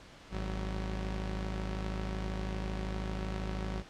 sawtooth tone pair together, 52.75 / 188.3 Hz, G#1 / F#3, +28 / +31 cents, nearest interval octave + minor seventh, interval 2203 cents, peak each -31 / -36 dBFS, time 0.3-3.84 s, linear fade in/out 50 ms, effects pink hiss -53 dBFS RMS until 3.89 s + low-pass 5000 Hz 12 dB/octave

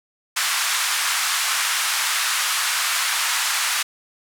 pink band-pass noise, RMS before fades -22 dBFS, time 0.36-3.83 s, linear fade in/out 10 ms, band 1100 to 12000 Hz, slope 24 dB/octave, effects none

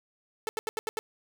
sawtooth tone bursts, 440 Hz, A4, in tune, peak -25 dBFS, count 6, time 0.47-0.99 s, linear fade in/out 0 ms, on 20 ms, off 80 ms, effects none

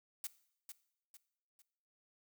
blue noise with echo, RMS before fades -41 dBFS, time 0.24-0.27 s, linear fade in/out 2 ms, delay 450 ms, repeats 3, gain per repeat -8 dB, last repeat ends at 1.62 s, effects noise-tail reverb RT60 0.7 s tail -18 dB re dry

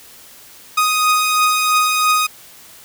sawtooth beating tone pair, 1244.5 / 1247.5 Hz, D#6 / D#6, 0 / +4 cents, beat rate 3 Hz, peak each -18 / -10 dBFS, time 0.77-2.27 s, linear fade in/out 10 ms, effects white hiss -42 dBFS RMS until 2.84 s

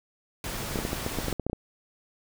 pink noise, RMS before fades -34 dBFS, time 0.44-1.33 s, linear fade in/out 2 ms
clicks, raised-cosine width 2 ms, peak -16 dBFS, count 12, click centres 0.758 / 0.789 / 0.851 / 0.931 / 1.064 / 1.187 / 1.283 / 1.327 / 1.397 / 1.466 / 1.498 / 1.531 s
effects none

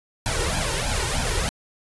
pink noise with flanger, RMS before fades -24 dBFS, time 0.26-1.49 s, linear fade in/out 0 ms, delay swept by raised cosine 1.2 to 2.2 ms, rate 3.2 Hz, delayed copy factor +0.85, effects resampled to 24000 Hz

